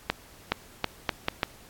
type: accelerating click train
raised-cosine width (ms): 0.3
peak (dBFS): -7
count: 6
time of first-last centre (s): 0.1-1.432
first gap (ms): 420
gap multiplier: 0.77
effects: pink hiss -52 dBFS RMS until 1.69 s + AAC 64 kbps